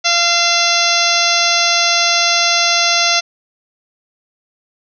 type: harmonic tone with a mistuned harmonic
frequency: 689 Hz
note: F5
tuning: 24 cents flat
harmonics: 1 / 2 / 3 / 4 / 5 / 6 / 7 / 8 / 9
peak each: -20 / -20 / -20 / -20 / -20 / -20 / -20 / -20 / -20 dBFS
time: 0.04-3.21 s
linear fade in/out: 20 ms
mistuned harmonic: 4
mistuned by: -31 cents
effects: none